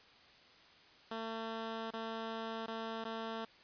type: tone with dropouts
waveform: 10% pulse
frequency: 225 Hz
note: A3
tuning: 39 cents sharp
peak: -31 dBFS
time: 1.11-3.45 s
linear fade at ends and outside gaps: 5 ms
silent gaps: 1.907-1.935 / 2.663-2.679 / 3.042-3.05 s
effects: white hiss -61 dBFS RMS until 3.63 s + resampled to 11025 Hz